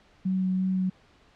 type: tone with vibrato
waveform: sine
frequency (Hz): 186.9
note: F#3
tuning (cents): +18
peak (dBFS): -23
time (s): 0.25-0.9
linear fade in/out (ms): 10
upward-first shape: sine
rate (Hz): 2.9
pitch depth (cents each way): 10
effects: pink hiss -59 dBFS RMS until 1.35 s + low-pass 4000 Hz 12 dB/octave